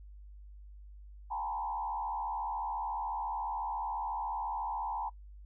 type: tone with frequency modulation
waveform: sine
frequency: 892 Hz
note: A5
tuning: 23 cents sharp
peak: -33 dBFS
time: 1.3-5.1 s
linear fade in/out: 20 ms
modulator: 74.1 Hz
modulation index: 1.3
effects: noise-tail reverb RT60 0.1 s tail -22 dB re dry + added 50 Hz sine -48 dBFS peak until 5.45 s